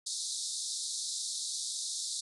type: band-pass noise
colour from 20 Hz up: pink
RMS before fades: -37 dBFS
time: 0.06-2.21 s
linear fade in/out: 10 ms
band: 3700 to 10000 Hz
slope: 96 dB/octave
effects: none